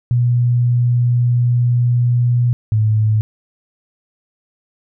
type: tone pair in turn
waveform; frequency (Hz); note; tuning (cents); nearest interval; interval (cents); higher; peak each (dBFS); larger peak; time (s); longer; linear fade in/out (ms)
sine; 121.5 / 108.47; B2 / A2; -28 / -24; major second; 196; first; -11; neither; 0.11-2.53 / 2.72-3.21; first; 0
effects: none